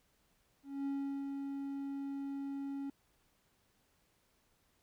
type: tone with ADSR envelope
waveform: triangle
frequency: 277.2 Hz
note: C#4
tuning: in tune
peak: -32 dBFS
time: 0.63-2.9 s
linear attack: 230 ms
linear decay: 390 ms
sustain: -4 dB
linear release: 4 ms
effects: pink hiss -74 dBFS RMS until 4.82 s